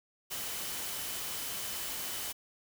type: tone in noise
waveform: sine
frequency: 3023 Hz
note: F#7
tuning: 36 cents sharp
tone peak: -49 dBFS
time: 0.3-2.33 s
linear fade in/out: 20 ms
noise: white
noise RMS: -38 dBFS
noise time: 0.3-2.33 s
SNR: -14 dB
effects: none